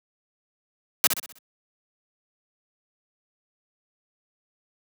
white noise with echo, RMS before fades -17 dBFS, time 1.04-1.07 s, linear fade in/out 0 ms, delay 63 ms, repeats 5, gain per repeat -7 dB, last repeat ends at 1.385 s, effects high-pass 150 Hz 12 dB/octave

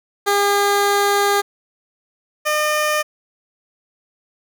15% pulse tone pair in turn, 404.4 / 605.9 Hz, G#4 / D#5, -46 / -46 cents, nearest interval perfect fifth, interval 700 cents, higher second, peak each -8 / -10 dBFS, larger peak first, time 0.26-1.42 / 2.45-3.03 s, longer first, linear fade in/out 20 ms, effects none

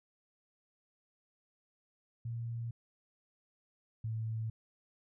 sine tone pair in turn, 116.54 / 111.43 Hz, A#2 / A2, 0 / +22 cents, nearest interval minor second, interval 78 cents, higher first, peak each -36 / -34 dBFS, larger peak second, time 2.25-2.71 / 4.04-4.5 s, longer neither, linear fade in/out 5 ms, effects none

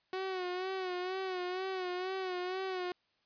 sawtooth tone with vibrato, 370 Hz, F#4, in tune, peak -31 dBFS, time 0.13-2.92 s, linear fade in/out 2 ms, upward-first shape sine, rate 2.1 Hz, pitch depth 56 cents each way, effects white hiss -75 dBFS RMS until 3.25 s + resampled to 11025 Hz

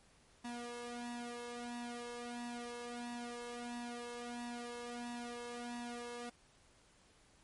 sawtooth tone with flanger, 240 Hz, B3, 49 cents flat, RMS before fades -45 dBFS, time 0.44-6.3 s, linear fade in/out 10 ms, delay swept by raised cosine 1.1 to 1.88 ms, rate 1.5 Hz, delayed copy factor +0.85, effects pink hiss -67 dBFS RMS until 7.43 s + MP3 48 kbps

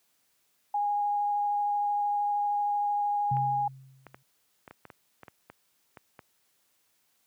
sine tone with vibrato, 822 Hz, G#5, 18 cents flat, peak -25 dBFS, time 0.74-3.68 s, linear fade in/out 5 ms, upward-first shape sine, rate 13 Hz, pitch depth 8 cents each way
sine tone with exponential decay, 133 Hz, C3, 29 cents sharp, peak -26 dBFS, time 3.31-4.23 s, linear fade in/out 5 ms, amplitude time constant 200 ms
clicks, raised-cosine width 0.5 ms, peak -30 dBFS, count 12, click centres 3.369 / 4.067 / 4.145 / 4.678 / 4.71 / 4.853 / 4.902 / 5.233 / 5.282 / 5.5 / 5.972 / 6.192 s
effects white hiss -71 dBFS RMS until 7.26 s + high-pass 80 Hz 12 dB/octave

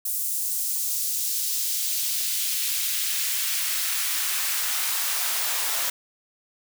white noise with high-pass filter sweep, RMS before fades -26 dBFS, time 0.05-5.9 s, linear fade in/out 5 ms, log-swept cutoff 8900 to 660 Hz, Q 0.9, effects none

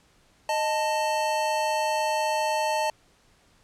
square tone pair together, 618.6 / 884 Hz, D#5 / A5, -10 / +8 cents, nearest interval tritone, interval 618 cents, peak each -28 / -26 dBFS, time 0.49-2.9 s, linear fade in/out 2 ms, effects pink hiss -61 dBFS RMS until 3.63 s + low-pass 9000 Hz 12 dB/octave

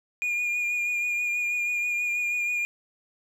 triangle tone with vibrato, 2430 Hz, D#7, 42 cents flat, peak -23 dBFS, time 0.22-2.65 s, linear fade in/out 0 ms, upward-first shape triangle, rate 6.2 Hz, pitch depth 27 cents each way, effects none

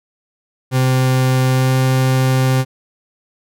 40% pulse tone with pitch glide, 129.5 to 130.48 Hz, C3 to C3, -17 to -4 cents, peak -11 dBFS, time 0.71-2.65 s, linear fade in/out 50 ms, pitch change +13 cents, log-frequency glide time 1.49-1.75 s, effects none

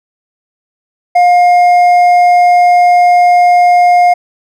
triangle tone with hard clipping, 710 Hz, F5, 28 cents sharp, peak -5 dBFS, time 1.15-4.14 s, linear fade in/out 10 ms, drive 8 dB, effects none

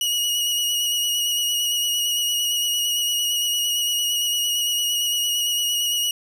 sawtooth tone with vibrato, 2900 Hz, F#7, 35 cents flat, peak -17 dBFS, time 0.01-6.11 s, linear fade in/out 2 ms, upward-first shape square, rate 8.8 Hz, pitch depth 17 cents each way, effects none

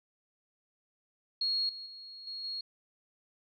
sine tone with level steps, 4300 Hz, C8, 47 cents sharp, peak -28 / -41 / -45 / -38 / -35 dBFS, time 1.41-2.61 s, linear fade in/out 5 ms, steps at 1.69 / 1.86 / 2.27 / 2.44 s, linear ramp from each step 2 ms, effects none

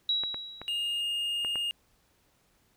sine tone with exponential decay, 3880 Hz, B7, 31 cents flat, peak -23 dBFS, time 0.09-1.01 s, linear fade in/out 2 ms, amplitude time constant 200 ms
clicks, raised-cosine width 0.5 ms, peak -24 dBFS, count 5, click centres 0.236 / 0.344 / 0.616 / 1.448 / 1.557 s
triangle tone, 2836 Hz, F7, 26 cents sharp, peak -27 dBFS, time 0.68-1.71 s, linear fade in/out 0 ms
effects pink hiss -68 dBFS RMS until 2.76 s

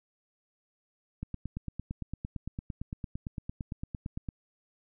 click train, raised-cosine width 5 ms, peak -23 dBFS, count 28, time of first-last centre 1.23-4.288 s, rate 8.83 Hz, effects none

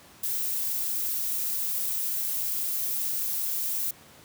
violet noise, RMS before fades -29 dBFS, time 0.23-3.91 s, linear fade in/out 5 ms, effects pink hiss -52 dBFS RMS until 4.24 s + high-pass 100 Hz 12 dB/octave

